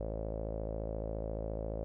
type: tone with low-pass filter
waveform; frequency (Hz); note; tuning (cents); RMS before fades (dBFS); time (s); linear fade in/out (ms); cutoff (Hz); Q
sawtooth; 54.4; A1; -19; -38; 0-1.84; 0; 560; 6.5
effects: none